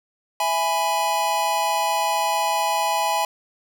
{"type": "chord", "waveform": "square", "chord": "E major", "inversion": "none", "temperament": "equal with one note detuned", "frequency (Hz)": [659.3, 830.6, 995.2], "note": ["E5", "G#5", "B5"], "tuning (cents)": [0, 0, 13], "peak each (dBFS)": [-28, -23, -25], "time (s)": [0.4, 3.25], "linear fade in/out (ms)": 2, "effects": []}